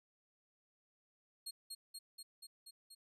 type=tone with echo; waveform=25% pulse; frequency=4269 Hz; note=C8; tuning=34 cents sharp; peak=-38 dBFS; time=1.46-1.51 s; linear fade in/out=10 ms; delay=240 ms; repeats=6; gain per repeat=-2 dB; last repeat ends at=2.95 s; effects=none